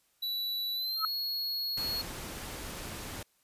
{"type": "tone with pitch glide", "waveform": "square", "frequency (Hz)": [3945, 4327], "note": ["B7", "C#8"], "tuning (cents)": [-3, -43], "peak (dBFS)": -32, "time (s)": [0.22, 2.02], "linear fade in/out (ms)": 10, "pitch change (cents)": 160, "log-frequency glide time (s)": [0.74, 1.09]}
{"type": "tone with exponential growth", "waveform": "sine", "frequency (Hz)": 1300, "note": "E6", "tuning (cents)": -24, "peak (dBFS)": -23, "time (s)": [0.96, 1.05], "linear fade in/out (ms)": 2, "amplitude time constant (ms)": 18}
{"type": "noise", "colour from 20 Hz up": "pink", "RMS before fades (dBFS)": -41, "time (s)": [1.77, 3.23], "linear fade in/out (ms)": 5}
{"effects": ["white hiss -71 dBFS RMS until 3.43 s", "resampled to 32000 Hz"]}